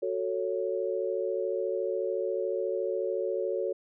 sine chord, F# minor, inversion none, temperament just, 370 / 444 / 555 Hz, F#4 / A4 / C#5, 0 / +16 / +2 cents, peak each -32 dBFS, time 0.02-3.73 s, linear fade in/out 10 ms, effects none

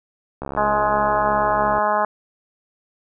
click train, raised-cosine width 1 ms, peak -14 dBFS, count 95, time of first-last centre 0.42-1.782 s, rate 69 Hz
harmonic tone, 210 Hz, G#3, 19 cents sharp, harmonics 1 / 2 / 3 / 4 / 5 / 6 / 7 / 8, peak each -33 / -32 / -22 / -21 / -22 / -26 / -30 / -32 dBFS, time 0.57-2.05 s, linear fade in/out 2 ms
effects none

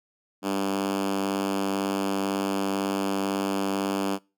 5% pulse tone with high-pass filter, 98 Hz, G2, in tune, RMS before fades -27 dBFS, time 0.42-4.19 s, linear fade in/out 50 ms, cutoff 240 Hz, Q 7.9, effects noise-tail reverb RT60 0.3 s tail -24 dB re dry

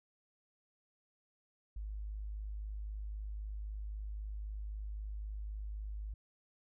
sine tone, 51.91 Hz, G#1, in tune, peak -39 dBFS, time 1.76-6.14 s, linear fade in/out 5 ms, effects none

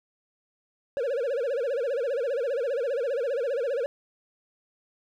triangle tone with vibrato, 513 Hz, C5, 34 cents flat, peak -23 dBFS, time 0.97-3.86 s, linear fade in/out 0 ms, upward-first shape sine, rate 15 Hz, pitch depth 200 cents each way, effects none

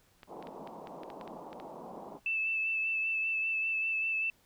clicks, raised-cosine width 0.3 ms, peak -32 dBFS, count 11, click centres 0.232 / 0.426 / 0.471 / 0.674 / 0.872 / 1.034 / 1.102 / 1.212 / 1.277 / 1.53 / 1.6 s
white band-pass noise, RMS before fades -46 dBFS, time 0.27-2.2 s, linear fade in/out 50 ms, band 160 to 1000 Hz, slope 48 dB/octave
sine tone with vibrato, 2637 Hz, E7, in tune, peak -29 dBFS, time 2.26-4.3 s, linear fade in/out 2 ms, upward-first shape sine, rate 5.1 Hz, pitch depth 20 cents each way
effects pink hiss -67 dBFS RMS until 4.45 s

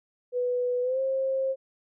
sine tone with pitch glide, 493.9 to 532.4 Hz, B4 to C5, 0 to +30 cents, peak -24 dBFS, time 0.32-1.56 s, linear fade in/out 50 ms, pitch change +130 cents, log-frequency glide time 0.82-1 s, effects none

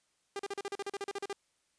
sawtooth tone bursts, 399.9 Hz, G4, 35 cents sharp, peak -31 dBFS, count 14, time 0.36-1.329 s, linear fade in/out 2 ms, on 33 ms, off 39 ms, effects white hiss -75 dBFS RMS until 1.78 s + resampled to 22050 Hz

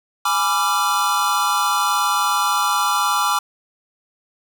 square chord, G# diminished seventh, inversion none, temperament equal with one note detuned, 830.6 / 987.8 / 1174.7 / 1371.3 Hz, G#5 / B5 / D6 / F6, 0 / 0 / 0 / -32 cents, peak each -25 / -24 / -21 / -23 dBFS, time 0.25-3.39 s, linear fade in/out 5 ms, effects none

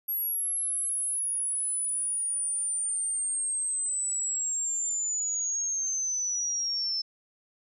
sine linear sweep, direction down, 11510 to 5274 Hz, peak -27 dBFS, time 0.08-7.02 s, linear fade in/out 10 ms, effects none

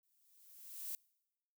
violet noise with exponential growth, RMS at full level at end -41 dBFS, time 0.03-0.95 s, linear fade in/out 1 ms, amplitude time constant 200 ms, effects noise-tail reverb RT60 1.0 s tail -26 dB re dry

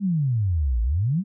sine exponential two-way sweep, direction down then up, 208.4 to 54 to 208.4 Hz, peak -19 dBFS, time 0-1.24 s, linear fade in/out 50 ms, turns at 0.82 s, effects none

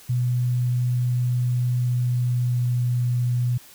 sine tone with pitch glide, 123.47 to 122.55 Hz, B2 to B2, 0 to -13 cents, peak -19 dBFS, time 0.09-3.58 s, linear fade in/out 10 ms, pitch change -13 cents, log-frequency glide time 1.82-2.89 s, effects white hiss -48 dBFS RMS until 3.74 s

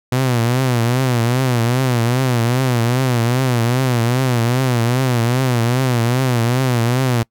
sawtooth tone with vibrato, 123.4 Hz, B2, 1 cent flat, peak -10 dBFS, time 0.12-7.23 s, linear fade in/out 5 ms, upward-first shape triangle, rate 2.5 Hz, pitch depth 140 cents each way, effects noise-tail reverb RT60 0.1 s tail -24 dB re dry

